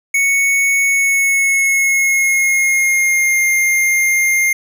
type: tone with pitch glide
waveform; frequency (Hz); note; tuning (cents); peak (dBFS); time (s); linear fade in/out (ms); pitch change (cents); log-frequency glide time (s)
square; 2217 to 2116; C#7 to C7; 0 to +19; -12; 0.14-4.53; 5; -81; 0.83-3.45
effects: none